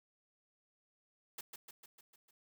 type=noise with echo; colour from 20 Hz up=white; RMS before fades=-45 dBFS; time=1.38-1.41 s; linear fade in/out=5 ms; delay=150 ms; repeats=6; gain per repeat=-4 dB; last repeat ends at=2.31 s; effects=high-pass 100 Hz 12 dB/octave